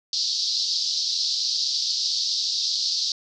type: band-pass noise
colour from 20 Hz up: pink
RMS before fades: -25 dBFS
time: 0.13-3.12 s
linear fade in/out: 2 ms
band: 4100 to 5300 Hz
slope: 48 dB/octave
effects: none